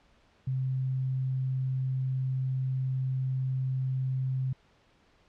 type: tone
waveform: sine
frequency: 130.81 Hz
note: C3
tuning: in tune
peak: -27 dBFS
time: 0.47-4.53 s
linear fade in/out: 5 ms
effects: pink hiss -64 dBFS RMS until 5.28 s + low-pass 4000 Hz 12 dB/octave